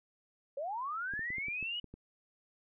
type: linear sweep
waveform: sine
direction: up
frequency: 528 to 2960 Hz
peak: -35 dBFS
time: 0.57-1.8 s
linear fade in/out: 5 ms
type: clicks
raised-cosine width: 3 ms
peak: -35 dBFS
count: 8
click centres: 1.137 / 1.193 / 1.304 / 1.383 / 1.484 / 1.627 / 1.843 / 1.94 s
effects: none